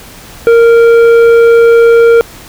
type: tone with tanh clipping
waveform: sine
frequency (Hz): 464.2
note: A#4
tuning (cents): -7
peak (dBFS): -3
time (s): 0.47-2.21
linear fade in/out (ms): 0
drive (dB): 9
effects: pink hiss -32 dBFS RMS until 2.48 s